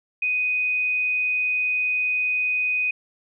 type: tone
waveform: sine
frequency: 2495 Hz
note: D#7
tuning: 4 cents sharp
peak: -20 dBFS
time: 0.22-2.91 s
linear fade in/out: 5 ms
effects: none